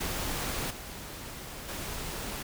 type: noise with level steps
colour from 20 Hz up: pink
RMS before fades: -33 / -42 / -37 dBFS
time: 0-2.43 s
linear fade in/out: 10 ms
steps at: 0.7 / 1.68 s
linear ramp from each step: 10 ms
effects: none